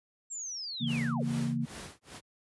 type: linear sweep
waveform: sine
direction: down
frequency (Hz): 7570 to 311.1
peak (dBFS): -36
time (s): 0.3-1.24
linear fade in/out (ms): 20
type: chord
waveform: sine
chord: A# diminished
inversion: first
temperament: equal with one note detuned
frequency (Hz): 138.59 / 165.96 / 233.1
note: C#3 / E3 / A#3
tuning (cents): 0 / +12 / 0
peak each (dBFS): -33 / -36 / -31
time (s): 0.8-1.66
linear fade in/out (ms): 20
type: noise with tremolo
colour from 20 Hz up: pink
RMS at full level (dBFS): -42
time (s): 0.86-2.21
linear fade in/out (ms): 50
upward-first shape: sine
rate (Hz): 2.4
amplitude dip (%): 100
effects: high-pass 80 Hz 12 dB/octave + resampled to 24000 Hz